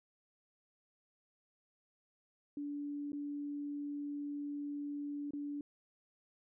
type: tone with dropouts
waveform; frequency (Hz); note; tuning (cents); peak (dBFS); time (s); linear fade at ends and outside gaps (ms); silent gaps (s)
sine; 289.1; D4; -27; -38; 2.57-5.61; 2; 3.12-3.13 / 5.308-5.334
effects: none